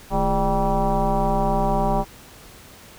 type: tone with frequency modulation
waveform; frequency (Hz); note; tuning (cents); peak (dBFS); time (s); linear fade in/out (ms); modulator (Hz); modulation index
sine; 405.9; G#4; -40; -17; 0.1-2.05; 50; 187; 3
effects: pink hiss -45 dBFS RMS until 2.98 s